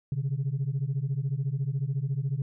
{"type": "beating tone pair", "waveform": "sine", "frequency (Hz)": [130, 144], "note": ["C3", "D3"], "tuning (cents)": [-11, -34], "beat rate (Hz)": 14, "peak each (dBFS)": [-28, -28], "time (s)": [0.12, 2.42], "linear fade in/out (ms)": 2, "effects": ["tanh soft clip ceiling -22 dBFS"]}